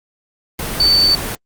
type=tone in noise; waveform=sine; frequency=4541 Hz; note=C#8; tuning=41 cents sharp; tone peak=-9 dBFS; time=0.8-1.15 s; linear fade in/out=2 ms; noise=pink; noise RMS=-23 dBFS; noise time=0.59-1.35 s; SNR=+11 dB; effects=Opus 32 kbps